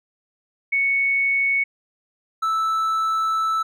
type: tone pair in turn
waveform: sine / triangle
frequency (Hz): 2217 / 1315.3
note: C#7 / E6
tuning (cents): 0 / -4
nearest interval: major sixth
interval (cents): 904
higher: first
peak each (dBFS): -17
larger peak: neither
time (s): 0.72-1.64 / 2.42-3.63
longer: second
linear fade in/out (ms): 10
effects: none

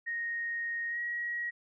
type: tone with pitch glide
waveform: sine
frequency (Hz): 1864.7 to 1902.8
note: A#6 to A#6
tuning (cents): 0 to +35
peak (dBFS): -32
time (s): 0.06-1.51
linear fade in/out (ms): 20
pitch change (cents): +35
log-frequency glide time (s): 0.89-0.99
effects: none

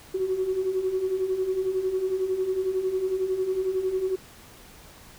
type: beating tone pair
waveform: sine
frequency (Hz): 367.4 / 378.4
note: F#4 / F#4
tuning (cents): -12 / +39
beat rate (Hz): 11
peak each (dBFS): -30 / -24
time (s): 0.14-4.16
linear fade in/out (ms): 10
effects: tanh soft clip ceiling -16 dBFS + pink hiss -49 dBFS RMS until 5.18 s

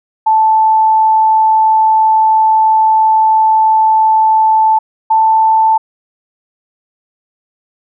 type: tone pair in turn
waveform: sine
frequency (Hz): 877 / 883.1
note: A5 / A5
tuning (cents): -6 / +6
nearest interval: unison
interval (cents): 12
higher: second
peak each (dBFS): -6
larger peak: neither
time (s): 0.26-4.79 / 5.1-5.78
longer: first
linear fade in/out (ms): 10
effects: none

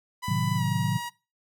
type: tone with pitch glide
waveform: sawtooth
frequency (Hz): 995 to 955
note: B5 to A#5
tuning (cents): +13 to +42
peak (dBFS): -28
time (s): 0.22-1.1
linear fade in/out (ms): 20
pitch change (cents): -71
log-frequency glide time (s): 0.56-0.63
type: chord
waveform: sine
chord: A diminished seventh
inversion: none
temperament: equal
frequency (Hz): 110 / 130.81 / 155.56 / 185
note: A2 / C3 / Eb3 / Gb3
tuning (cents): 0 / 0 / 0 / 0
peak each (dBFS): -29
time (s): 0.28-0.98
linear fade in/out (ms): 5
effects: noise-tail reverb RT60 0.3 s tail -21 dB re dry

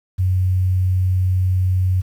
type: tone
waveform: sine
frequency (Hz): 92.5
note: F#2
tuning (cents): 0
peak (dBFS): -14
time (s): 0.18-2.02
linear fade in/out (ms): 20
effects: 8-bit

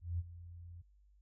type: tone with ADSR envelope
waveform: sine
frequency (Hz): 86.2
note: F2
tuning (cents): -22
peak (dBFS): -32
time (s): 0.01-0.82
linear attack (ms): 180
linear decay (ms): 34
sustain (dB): -16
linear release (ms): 10
effects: added 50 Hz sine -63 dBFS peak until 1.21 s

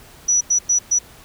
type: tone bursts at uneven times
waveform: sine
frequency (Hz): 5890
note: F#8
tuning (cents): -9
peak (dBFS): -13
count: 4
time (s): 0.28-0.41 / 0.5-0.59 / 0.69-0.79 / 0.91-0.99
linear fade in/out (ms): 10
effects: pink hiss -45 dBFS RMS until 1.24 s

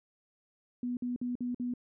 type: tone bursts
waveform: sine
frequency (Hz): 245.5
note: B3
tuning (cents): -10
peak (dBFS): -31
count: 5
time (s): 0.83-1.738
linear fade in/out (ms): 2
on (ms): 140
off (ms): 52
effects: none

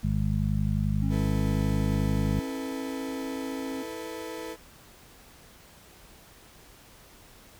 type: harmonic tone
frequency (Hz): 51.3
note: G#1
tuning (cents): -21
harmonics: 1 / 2 / 3 / 4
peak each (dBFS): -29 / -29 / -29 / -30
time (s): 0.03-2.4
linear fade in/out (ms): 10
type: tone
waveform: triangle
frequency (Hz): 269.6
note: C#4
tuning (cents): -48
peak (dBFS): -31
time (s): 1.02-3.83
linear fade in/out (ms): 10
type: chord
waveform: 35% pulse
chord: E suspended fourth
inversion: none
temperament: equal with one note detuned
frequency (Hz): 325.1 / 440 / 493.9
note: E4 / A4 / B4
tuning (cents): -24 / 0 / 0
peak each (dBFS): -38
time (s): 1.09-4.57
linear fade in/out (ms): 50
effects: pink hiss -53 dBFS RMS until 7.59 s

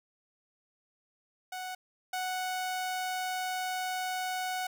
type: tone pair in turn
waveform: sawtooth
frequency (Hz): 740 / 740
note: F#5 / F#5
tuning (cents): 0 / 0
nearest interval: unison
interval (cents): 0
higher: neither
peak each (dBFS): -33 / -28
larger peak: second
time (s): 1.52-1.75 / 2.13-4.67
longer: second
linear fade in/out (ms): 5
effects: none

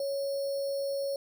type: tone with sample-and-hold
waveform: sine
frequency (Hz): 554.4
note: C#5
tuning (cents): 0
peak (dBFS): -29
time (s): 0-1.16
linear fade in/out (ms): 2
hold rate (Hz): 4900
effects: none

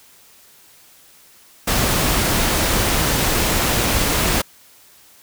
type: noise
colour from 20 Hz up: pink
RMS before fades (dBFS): -18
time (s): 1.67-4.42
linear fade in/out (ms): 10
effects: white hiss -49 dBFS RMS until 5.22 s

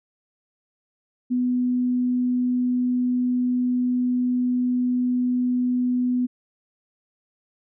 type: tone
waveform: sine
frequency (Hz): 248.6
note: B3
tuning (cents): +12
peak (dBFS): -19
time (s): 1.3-6.27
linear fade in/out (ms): 20
effects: none

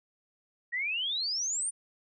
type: exponential sweep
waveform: sine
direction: up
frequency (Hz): 1864.7 to 9397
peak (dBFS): -29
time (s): 0.72-1.71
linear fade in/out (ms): 20
effects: none

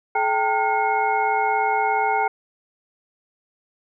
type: tone cluster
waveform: sine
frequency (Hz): 429.1 / 787 / 904 / 1428 / 2172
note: A4 / G5 / A5 / F6 / C#7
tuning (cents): -43 / +7 / +47 / +38 / -36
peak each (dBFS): -27 / -21 / -23 / -28 / -28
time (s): 0.15-2.28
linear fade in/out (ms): 5
effects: none

